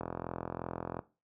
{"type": "click train", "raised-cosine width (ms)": 1, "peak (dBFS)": -22, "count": 43, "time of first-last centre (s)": [0.01, 0.991], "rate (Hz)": 42.8, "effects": ["noise-tail reverb RT60 0.3 s tail -17 dB re dry", "high-pass 80 Hz 12 dB/octave"]}